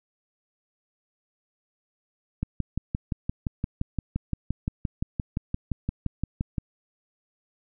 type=click train; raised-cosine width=5 ms; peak=-14 dBFS; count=25; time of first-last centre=2.43-6.582 s; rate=5.78 Hz; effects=none